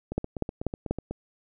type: two click trains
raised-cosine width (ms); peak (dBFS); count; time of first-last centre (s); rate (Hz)
2; -19 / -12; 9 / 4; 0.12-1.11 / 0.18-0.91; 8.08 / 4.11
effects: none